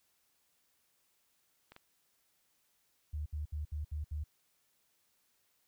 clicks, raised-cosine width 0.3 ms, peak -36 dBFS, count 2, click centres 1.72 / 1.764 s
sine tone bursts, 75.2 Hz, D2, 42 cents sharp, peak -35 dBFS, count 6, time 3.13-4.24 s, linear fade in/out 10 ms, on 130 ms, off 66 ms
effects white hiss -75 dBFS RMS until 5.67 s

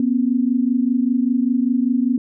sine tone pair together, 241.6 / 266.7 Hz, B3 / C4, -38 / +33 cents, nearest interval major second, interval 171 cents, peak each -17 / -19 dBFS, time 0-2.18 s, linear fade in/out 2 ms, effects none

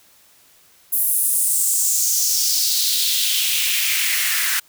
white noise with high-pass filter sweep, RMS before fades -19 dBFS, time 0.92-4.6 s, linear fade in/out 10 ms, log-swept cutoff 12000 to 1600 Hz, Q 2.9, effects white hiss -53 dBFS RMS until 4.68 s

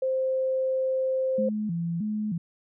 sine tone, 523.3 Hz, C5, in tune, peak -23 dBFS, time 0.02-1.49 s, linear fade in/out 5 ms
sine tone with vibrato, 189.6 Hz, F#3, 43 cents sharp, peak -26 dBFS, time 1.38-2.38 s, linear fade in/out 5 ms, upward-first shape square, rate 1.6 Hz, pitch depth 200 cents each way
effects none

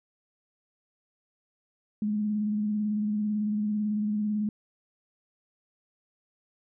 sine tone with vibrato, 210.4 Hz, G#3, 23 cents sharp, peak -25 dBFS, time 2.02-4.49 s, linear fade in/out 2 ms, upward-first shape square, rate 18 Hz, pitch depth 25 cents each way, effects none

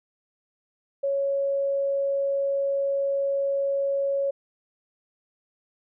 sine tone, 554.4 Hz, C#5, in tune, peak -22 dBFS, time 1.03-4.31 s, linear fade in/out 10 ms, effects none

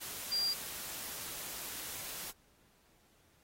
sine tone in noise, 4769 Hz, D8, 26 cents sharp, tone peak -30 dBFS, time 0.31-0.54 s, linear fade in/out 20 ms, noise white, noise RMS -43 dBFS, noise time 0-2.32 s, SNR +10 dB, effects pink hiss -69 dBFS RMS until 3.43 s + AAC 48 kbps

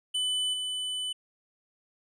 square tone with level steps, 3000 Hz, F#7, 23 cents sharp, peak -27 / -31 dBFS, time 0.14-1.13 s, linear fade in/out 10 ms, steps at 0.53 s, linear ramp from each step 10 ms, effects resampled to 22050 Hz

